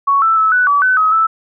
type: tone with pitch steps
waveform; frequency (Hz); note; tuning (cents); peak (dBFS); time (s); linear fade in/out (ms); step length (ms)
sine; 1114 / 1325 / 1303 / 1486 / 1146 / 1511 / 1272 / 1316; C#6 / E6 / E6 / F#6 / D6 / F#6 / D#6 / E6; +8 / +9 / -20 / +7 / -43 / +36 / +38 / -3; -9; 0.07-1.27; 10; 150
effects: none